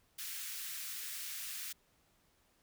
white high-pass noise, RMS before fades -43 dBFS, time 0.18-1.73 s, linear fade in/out 10 ms, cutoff 1500 Hz, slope 24 dB/octave, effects pink hiss -72 dBFS RMS until 2.62 s

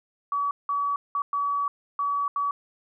sine tone bursts at uneven times, 1139 Hz, C#6, 47 cents sharp, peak -23 dBFS, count 6, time 0.32-0.51 / 0.69-0.96 / 1.15-1.22 / 1.33-1.68 / 1.99-2.28 / 2.36-2.51 s, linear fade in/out 2 ms, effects none

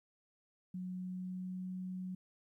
sine tone with pitch glide, 183 to 184.59 Hz, F#3 to F#3, -19 to -4 cents, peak -39 dBFS, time 0.74-2.15 s, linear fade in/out 5 ms, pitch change +15 cents, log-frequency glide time 0.87-1.72 s, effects 13-bit

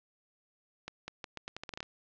accelerating click train, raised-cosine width 0.2 ms, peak -22 dBFS, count 12, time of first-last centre 0.88-1.829 s, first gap 200 ms, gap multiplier 0.81, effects low-pass 5000 Hz 12 dB/octave

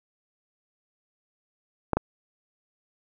clicks, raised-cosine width 1 ms, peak -8 dBFS, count 2, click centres 1.933 / 1.97 s, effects none

